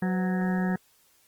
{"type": "harmonic tone with a mistuned harmonic", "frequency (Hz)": 185, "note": "F#3", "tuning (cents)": 0, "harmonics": [1, 2, 3, 4, 5, 7, 8, 9, 10], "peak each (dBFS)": [-24, -36, -40, -37, -42, -46, -48, -38, -41], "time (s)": [0.02, 0.76], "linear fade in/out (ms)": 5, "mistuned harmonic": 3, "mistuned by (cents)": -140, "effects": ["white hiss -63 dBFS RMS until 1.27 s", "Opus 24 kbps"]}